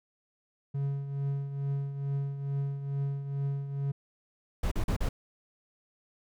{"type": "tone with tremolo", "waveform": "triangle", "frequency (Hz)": 139.5, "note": "C#3", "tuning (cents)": 11, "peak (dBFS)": -25, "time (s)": [0.74, 3.92], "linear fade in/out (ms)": 10, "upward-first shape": "triangle", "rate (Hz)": 2.3, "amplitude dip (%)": 65}
{"type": "noise bursts", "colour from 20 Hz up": "brown", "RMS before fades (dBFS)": -28, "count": 4, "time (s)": [4.63, 5.09], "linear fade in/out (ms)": 5, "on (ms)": 85, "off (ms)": 40}
{"effects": []}